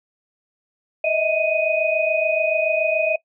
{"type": "tone cluster", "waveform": "sine", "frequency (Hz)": [620, 647, 2496], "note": ["D#5", "E5", "D#7"], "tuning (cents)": [-6, -32, 5], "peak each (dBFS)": [-22, -21, -22], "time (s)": [1.04, 3.16], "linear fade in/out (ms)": 5, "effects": ["noise-tail reverb RT60 0.1 s tail -20 dB re dry"]}